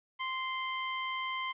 20% pulse tone, 1043 Hz, C6, 6 cents flat, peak -28 dBFS, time 0.19-1.53 s, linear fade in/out 20 ms, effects resampled to 8000 Hz + 11-bit

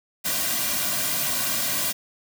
white noise with comb filter, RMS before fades -25 dBFS, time 0.24-1.93 s, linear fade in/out 20 ms, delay 2.3 ms, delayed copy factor -0.95, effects none

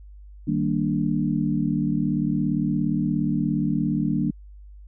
sine chord, Eb major seventh, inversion none, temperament equal, 155.56 / 196 / 233.1 / 293.7 Hz, Eb3 / G3 / Bb3 / D4, 0 / 0 / 0 / 0 cents, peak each -26 dBFS, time 0.47-4.31 s, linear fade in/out 10 ms, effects added 50 Hz sine -41 dBFS peak until 4.87 s

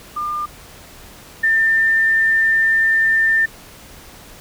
sine tone pair in turn, 1202 / 1795.3 Hz, D6 / A6, +40 / +34 cents, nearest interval perfect fifth, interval 694 cents, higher second, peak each -20 / -12 dBFS, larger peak second, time 0.16-0.46 / 1.43-3.46 s, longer second, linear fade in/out 10 ms, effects pink hiss -41 dBFS RMS until 4.4 s

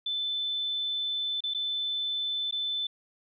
sine tone with dropouts, 3520 Hz, A7, in tune, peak -28 dBFS, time 0.06-2.87 s, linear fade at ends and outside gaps 5 ms, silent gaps 1.406-1.437 / 1.538-1.546 / 2.511-2.524 s, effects none

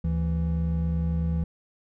triangle tone pair together, 75.1 / 165.89 Hz, D2 / E3, +39 / +11 cents, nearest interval octave + major second, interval 1372 cents, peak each -24 dBFS, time 0.04-1.44 s, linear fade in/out 5 ms, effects none

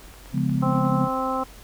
click train, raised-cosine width 0.5 ms, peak -31 dBFS, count 7, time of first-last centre 0.14-0.851 s, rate 8.44 Hz
sine chord, C# dominant seventh, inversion none, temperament just, 138.59 / 173.24 / 207.9 / 249.5 Hz, C#3 / E#3 / G#3 / B3, 0 / -14 / +2 / +18 cents, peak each -24 / -26 / -27 / -26 dBFS, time 0.32-1.09 s, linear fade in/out 50 ms
harmonic tone, 261.6 Hz, C4, in tune, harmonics 1 / 2 / 3 / 4 / 5, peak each -29 / -29 / -29 / -29 / -29 dBFS, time 0.62-1.44 s, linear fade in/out 10 ms
effects added 47 Hz sine -46 dBFS peak until 1.63 s + pink hiss -47 dBFS RMS until 1.63 s

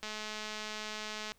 click train, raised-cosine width 0.2 ms, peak -23 dBFS, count 277, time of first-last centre 0.03-1.32 s, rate 214 Hz, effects pink hiss -67 dBFS RMS until 1.38 s

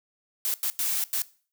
blue noise bursts at uneven times, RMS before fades -27 dBFS, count 4, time 0.45-0.54 / 0.63-0.7 / 0.79-1.04 / 1.13-1.22 s, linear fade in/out 0 ms, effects noise-tail reverb RT60 0.4 s tail -19 dB re dry

